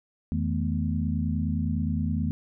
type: tone cluster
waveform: sine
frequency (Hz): 84.3 / 159 / 216.4 / 246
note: E2 / D#3 / A3 / B3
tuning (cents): +39 / +38 / -29 / -7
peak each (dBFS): -28 / -30 / -30 / -32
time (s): 0.32-2.31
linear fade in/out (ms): 0
effects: none